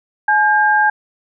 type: tone pair together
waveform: sine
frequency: 848 / 1604.7 Hz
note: G#5 / G6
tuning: +36 / +40 cents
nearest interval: major seventh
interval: 1104 cents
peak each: -13 dBFS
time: 0.28-0.9 s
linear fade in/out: 5 ms
effects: none